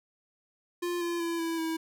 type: tone with pitch steps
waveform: square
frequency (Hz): 350 / 343.4 / 336.9 / 330.5 / 324.3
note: F4 / F4 / E4 / E4 / E4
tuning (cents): +4 / -29 / +38 / +5 / -28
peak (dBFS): -30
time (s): 0.82-1.77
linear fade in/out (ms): 10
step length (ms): 190
effects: none